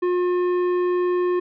sine tone with tanh clipping, 357.8 Hz, F4, 42 cents sharp, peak -20 dBFS, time 0.02-1.4 s, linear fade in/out 10 ms, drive 11 dB, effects none

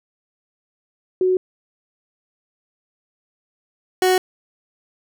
sine / 30% pulse tone pair in turn, 370 / 370 Hz, F#4 / F#4, 0 / 0 cents, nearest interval unison, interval 0 cents, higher neither, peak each -14 / -11 dBFS, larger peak second, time 1.21-1.37 / 4.02-4.18 s, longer neither, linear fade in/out 2 ms, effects none

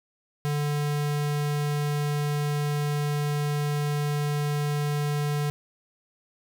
square tone, 146.83 Hz, D3, in tune, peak -25 dBFS, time 0.45-5.5 s, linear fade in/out 0 ms, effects none

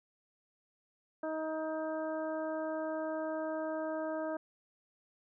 harmonic tone, 315 Hz, D#4, 21 cents sharp, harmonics 1 / 2 / 3 / 4 / 5, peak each -39 / -36 / -45 / -47 / -47 dBFS, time 1.23-4.37 s, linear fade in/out 5 ms, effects none

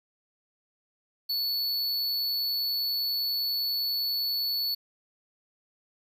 square tone, 4435 Hz, C#8, in tune, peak -27 dBFS, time 1.29-4.75 s, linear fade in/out 10 ms, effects 10-bit

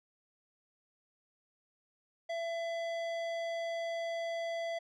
square tone, 670 Hz, E5, 28 cents sharp, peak -35 dBFS, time 2.29-4.79 s, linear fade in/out 10 ms, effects low-pass 4000 Hz 12 dB/octave

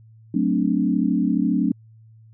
sine chord, D dominant seventh, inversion first, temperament equal, 185 / 220 / 261.6 / 293.7 Hz, F#3 / A3 / C4 / D4, 0 / 0 / 0 / 0 cents, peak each -23 dBFS, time 0.34-1.72 s, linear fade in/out 5 ms, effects added 111 Hz sine -46 dBFS peak until 2.33 s

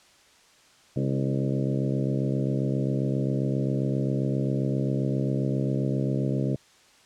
harmonic tone with a mistuned harmonic, 67.5 Hz, C#2, 45 cents flat, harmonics 2 / 3 / 4 / 5 / 6 / 7 / 8 / 9, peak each -26 / -30 / -32 / -34 / -36 / -37 / -38 / -39 dBFS, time 0.96-6.56 s, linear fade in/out 5 ms, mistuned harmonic 5, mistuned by -38 cents, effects white hiss -57 dBFS RMS until 7.05 s + low-pass 7000 Hz 12 dB/octave

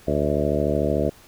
harmonic tone with a mistuned harmonic, 73.42 Hz, D2, in tune, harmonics 1 / 2 / 3 / 4 / 5 / 6 / 7 / 8 / 9, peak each -28 / -28 / -28 / -28 / -28 / -28 / -28 / -28 / -28 dBFS, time 0.07-1.1 s, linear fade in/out 10 ms, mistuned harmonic 9, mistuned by -35 cents, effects pink hiss -50 dBFS RMS until 1.27 s

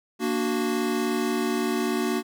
square chord, Bb augmented, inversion none, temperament equal, 233.1 / 293.7 / 370 Hz, Bb3 / D4 / F#4, 0 / 0 / 0 cents, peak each -28 / -30 / -28 dBFS, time 0.19-2.23 s, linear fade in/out 50 ms, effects none

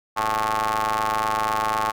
sawtooth ring-modulated tone, 107.9 Hz, A2, 33 cents flat, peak -14 dBFS, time 0.16-1.92 s, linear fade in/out 20 ms, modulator 983 Hz, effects none

